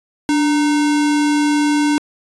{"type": "tone with sample-and-hold", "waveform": "sine", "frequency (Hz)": 293.7, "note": "D4", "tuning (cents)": 0, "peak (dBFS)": -12, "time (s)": [0.29, 1.98], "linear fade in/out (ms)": 0, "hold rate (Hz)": 1225, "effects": ["resampled to 22050 Hz"]}